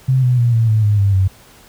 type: tone with pitch steps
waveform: sine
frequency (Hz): 130.81 / 124.97 / 119.4 / 114.07 / 108.99 / 104.12 / 99.48 / 95.04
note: C3 / B2 / A#2 / A#2 / A2 / G#2 / G2 / F#2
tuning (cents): 0 / +21 / +42 / -37 / -16 / +5 / +26 / +47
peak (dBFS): -10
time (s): 0.08-1.28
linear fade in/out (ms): 10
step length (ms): 150
effects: pink hiss -45 dBFS RMS until 1.68 s